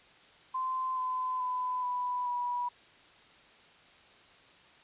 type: tone with pitch steps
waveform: sine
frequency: 1034 / 1019.2 / 1004.6 / 990.2 / 976 Hz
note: C6 / C6 / B5 / B5 / B5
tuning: -21 / -46 / +29 / +4 / -21 cents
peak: -30 dBFS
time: 0.54-2.69 s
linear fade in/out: 10 ms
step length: 430 ms
effects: white hiss -58 dBFS RMS until 4.83 s + resampled to 8000 Hz